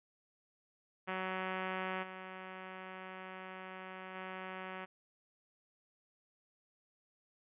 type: tone with level steps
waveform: 5% pulse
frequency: 187.1 Hz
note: F#3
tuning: 20 cents sharp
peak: -25 / -34 / -31 dBFS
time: 1.07-4.86 s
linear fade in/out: 20 ms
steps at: 2.02 / 4.14 s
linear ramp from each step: 20 ms
effects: resampled to 8000 Hz